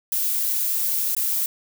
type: noise with dropouts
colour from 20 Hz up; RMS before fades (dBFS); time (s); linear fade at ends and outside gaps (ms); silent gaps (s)
violet; -23; 0.12-1.46; 2; 1.15-1.166
effects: none